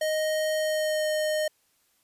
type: tone with pitch glide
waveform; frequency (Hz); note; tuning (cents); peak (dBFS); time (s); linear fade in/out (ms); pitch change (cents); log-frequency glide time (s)
square; 622.3 to 615.5; D#5 to D#5; 0 to -19; -25; 0.01-1.48; 5; -19; 0.56-1.08
effects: white hiss -68 dBFS RMS until 2.03 s + resampled to 32000 Hz